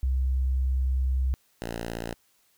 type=tone pair in turn; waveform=sine / 5% pulse; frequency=65 / 57.26 Hz; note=C2 / A#1; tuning=-11 / -30 cents; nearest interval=major second; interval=219 cents; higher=first; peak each=-22 / -21 dBFS; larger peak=second; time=0.03-1.34 / 1.62-2.14 s; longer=first; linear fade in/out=0 ms; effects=white hiss -66 dBFS RMS until 2.57 s